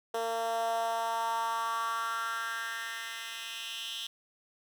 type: tone with high-pass filter sweep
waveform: 10% pulse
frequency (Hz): 228.3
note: A#3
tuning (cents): -36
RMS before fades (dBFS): -34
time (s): 0.14-4.07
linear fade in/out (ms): 5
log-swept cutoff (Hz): 520 to 3200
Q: 4
effects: none